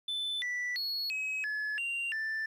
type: tone with pitch steps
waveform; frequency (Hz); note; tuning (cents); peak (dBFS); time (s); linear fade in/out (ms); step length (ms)
sine; 3515 / 1967 / 4351 / 2550 / 1710 / 2770 / 1769; A7 / B6 / C#8 / D#7 / A6 / F7 / A6; -2 / -7 / -33 / +42 / -50 / -15 / +9; -29; 0.08-2.46; 5; 340
effects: tanh soft clip ceiling -31 dBFS + 11-bit